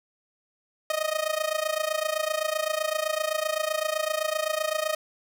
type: tone with amplitude modulation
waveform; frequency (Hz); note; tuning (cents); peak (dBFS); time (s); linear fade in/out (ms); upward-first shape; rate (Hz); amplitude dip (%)
sawtooth; 622.3; D#5; 0; -18; 0.9-4.95; 2; sine; 27.8; 85
effects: 10-bit